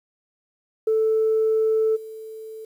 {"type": "tone with level steps", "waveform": "sine", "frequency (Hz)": 440, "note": "A4", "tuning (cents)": 0, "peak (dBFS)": [-16, -34], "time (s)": [0.87, 2.65], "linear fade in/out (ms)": 5, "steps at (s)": 1.95, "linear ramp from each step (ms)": 20, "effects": ["tanh soft clip ceiling -13 dBFS", "9-bit"]}